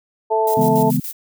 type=harmonic tone; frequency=220 Hz; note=A3; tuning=in tune; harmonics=2 / 3 / 4; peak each=-18 / -21 / -18 dBFS; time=0.3-0.91 s; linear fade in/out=20 ms
type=noise with tremolo; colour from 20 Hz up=violet; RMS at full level=-28 dBFS; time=0.47-1.13 s; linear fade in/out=5 ms; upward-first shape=square; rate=7 Hz; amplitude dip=70%
type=chord; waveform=sine; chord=C# minor seventh; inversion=none; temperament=equal; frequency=138.59 / 164.81 / 207.7 / 246.9 Hz; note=C#3 / E3 / G#3 / B3; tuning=0 / 0 / 0 / 0 cents; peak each=-22 / -22 / -22 / -19 dBFS; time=0.57-1 s; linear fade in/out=5 ms
effects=none